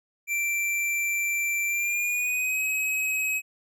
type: tone with pitch glide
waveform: square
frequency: 2349 to 2547 Hz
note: D7 to D#7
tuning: 0 to +40 cents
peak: -25 dBFS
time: 0.27-3.42 s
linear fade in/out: 50 ms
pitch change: +140 cents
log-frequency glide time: 1.67-2.62 s
effects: none